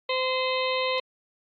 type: harmonic tone with a mistuned harmonic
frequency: 516 Hz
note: C5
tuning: 24 cents flat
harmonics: 1 / 2 / 4 / 5 / 6 / 7 / 8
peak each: -27 / -30 / -33 / -34 / -35 / -35 / -36 dBFS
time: 0.09-1 s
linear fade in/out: 5 ms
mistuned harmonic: 7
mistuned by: +43 cents
effects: AAC 48 kbps